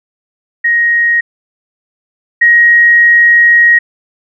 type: tone pair in turn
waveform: sine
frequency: 1878 / 1886.3 Hz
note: A#6 / A#6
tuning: +12 / +20 cents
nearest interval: unison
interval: 8 cents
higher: second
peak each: -7 / -3 dBFS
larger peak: second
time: 0.64-1.21 / 2.41-3.79 s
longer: second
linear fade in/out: 10 ms
effects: none